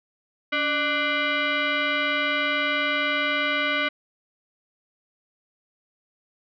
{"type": "tone with frequency modulation", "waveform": "sine", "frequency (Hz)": 285.1, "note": "C#4", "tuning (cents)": 49, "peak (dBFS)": -21, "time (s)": [0.52, 3.89], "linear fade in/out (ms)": 10, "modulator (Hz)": 886, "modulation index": 3, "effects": []}